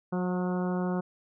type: harmonic tone with a mistuned harmonic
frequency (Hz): 181.3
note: F#3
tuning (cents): -35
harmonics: 1 / 2 / 3 / 4 / 5 / 6 / 7 / 8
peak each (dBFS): -28 / -34 / -38 / -40 / -42 / -44 / -45 / -46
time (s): 0.12-1.01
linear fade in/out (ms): 10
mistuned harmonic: 3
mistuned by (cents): -19
effects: none